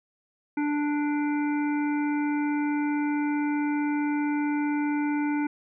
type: harmonic tone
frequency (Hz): 294.1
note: D4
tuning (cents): +3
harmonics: 1 / 3 / 5 / 7 / 8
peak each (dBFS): -24 / -34 / -38 / -41 / -42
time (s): 0.57-5.47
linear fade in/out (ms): 5
effects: none